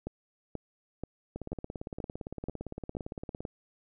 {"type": "two click trains", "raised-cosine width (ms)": 2, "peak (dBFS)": [-22, -24], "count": [8, 37], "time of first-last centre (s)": [[0.07, 3.452], [1.36, 3.405]], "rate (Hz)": [2.07, 17.6], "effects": []}